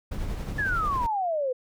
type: noise with tremolo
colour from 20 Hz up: brown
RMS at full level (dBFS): -30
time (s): 0.11-1.07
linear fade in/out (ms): 10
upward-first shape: sine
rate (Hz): 11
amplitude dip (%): 35
type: exponential sweep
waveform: sine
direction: down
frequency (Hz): 1755 to 493.9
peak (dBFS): -24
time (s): 0.58-1.53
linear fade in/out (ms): 10
effects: none